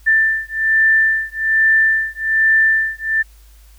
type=beating tone pair; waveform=sine; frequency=1775 / 1776.2 Hz; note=A6 / A6; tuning=+15 / +16 cents; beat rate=1.2 Hz; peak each=-15 dBFS; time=0.06-3.23 s; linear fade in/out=20 ms; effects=added 52 Hz sine -42 dBFS peak until 3.78 s + white hiss -53 dBFS RMS until 3.78 s